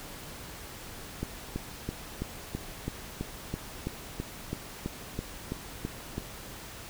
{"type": "click train", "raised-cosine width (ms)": 3, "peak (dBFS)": -19, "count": 16, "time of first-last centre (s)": [1.23, 6.18], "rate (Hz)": 3.03, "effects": ["pink hiss -44 dBFS RMS until 6.89 s"]}